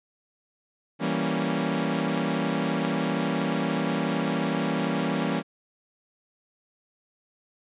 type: chord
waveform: sawtooth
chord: E diminished seventh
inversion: none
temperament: equal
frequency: 164.81 / 196 / 233.1 / 277.2 Hz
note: E3 / G3 / Bb3 / Db4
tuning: 0 / 0 / 0 / 0 cents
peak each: -26 dBFS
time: 0.99-5.43 s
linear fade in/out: 50 ms
effects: resampled to 8000 Hz